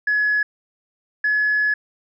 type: tone pair in turn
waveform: sine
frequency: 1693 / 1700.1 Hz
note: G#6 / G#6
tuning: +33 / +40 cents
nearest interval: unison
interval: 7 cents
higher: second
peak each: -15 dBFS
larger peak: neither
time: 0.07-0.43 / 1.24-1.74 s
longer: second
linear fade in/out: 5 ms
effects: tanh soft clip ceiling -12 dBFS